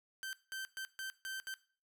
sawtooth tone bursts at uneven times, 1553 Hz, G6, 17 cents flat, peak -37 dBFS, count 6, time 0.23-0.33 / 0.52-0.65 / 0.77-0.85 / 0.99-1.1 / 1.25-1.4 / 1.47-1.54 s, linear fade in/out 0 ms, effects noise-tail reverb RT60 0.4 s tail -18 dB re dry

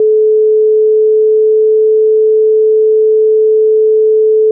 sine tone with pitch glide, 431.9 to 434.7 Hz, A4 to A4, -32 to -21 cents, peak -5 dBFS, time 0-4.51 s, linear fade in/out 2 ms, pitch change +11 cents, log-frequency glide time 0.66-1.87 s, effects none

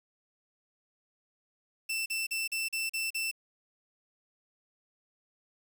sawtooth tone bursts, 2670 Hz, E7, 22 cents sharp, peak -27 dBFS, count 7, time 1.89-3.314 s, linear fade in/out 10 ms, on 170 ms, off 39 ms, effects 9-bit

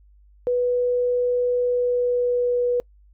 sine tone with pitch glide, 491.8 to 488.1 Hz, B4 to B4, -7 to -20 cents, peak -18 dBFS, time 0.47-2.8 s, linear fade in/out 0 ms, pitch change -13 cents, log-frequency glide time 1.59-2.68 s, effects noise-tail reverb RT60 0.1 s tail -26 dB re dry + added 50 Hz sine -50 dBFS peak until 3.13 s

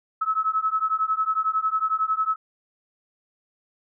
sine beating tone pair, 1290 / 1301 Hz, E6 / E6, -38 / -23 cents, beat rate 11 Hz, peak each -24 dBFS, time 0.21-2.36 s, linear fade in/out 10 ms, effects none

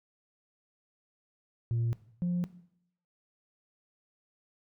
sine tone pair in turn, 116.54 / 176.42 Hz, A#2 / F3, 0 / +18 cents, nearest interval perfect fifth, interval 718 cents, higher second, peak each -25 dBFS, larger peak neither, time 1.71-1.93 / 2.22-2.44 s, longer neither, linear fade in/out 0 ms, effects noise-tail reverb RT60 0.7 s tail -18 dB re dry + tanh soft clip ceiling -25 dBFS

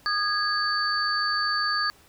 sine tone cluster, 1229 / 1654 / 4547 Hz, D#6 / G#6 / C#8, -22 / -8 / +43 cents, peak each -27 dBFS, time 0.06-1.9 s, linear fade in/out 0 ms, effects pink hiss -56 dBFS RMS until 2.08 s

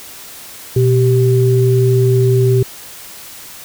sine tone pair together, 122.3 / 388.3 Hz, B2 / G4, -16 / -16 cents, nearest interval octave + minor sixth, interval 2000 cents, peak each -10 / -13 dBFS, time 0.76-2.63 s, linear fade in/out 5 ms, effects white hiss -34 dBFS RMS until 3.64 s

